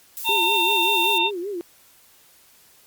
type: noise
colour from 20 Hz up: violet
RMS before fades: -31 dBFS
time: 0.17-1.18 s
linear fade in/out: 0 ms
type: harmonic tone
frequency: 906 Hz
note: A#5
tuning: 50 cents flat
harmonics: 1 / 3 / 4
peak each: -22 / -22 / -22 dBFS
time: 0.24-1.31 s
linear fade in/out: 50 ms
type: tone with vibrato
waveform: sine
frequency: 377 Hz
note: F#4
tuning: 32 cents sharp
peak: -26 dBFS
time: 0.29-1.61 s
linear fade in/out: 0 ms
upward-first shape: sine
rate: 5.2 Hz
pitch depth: 170 cents each way
effects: white hiss -54 dBFS RMS until 2.86 s + Opus 48 kbps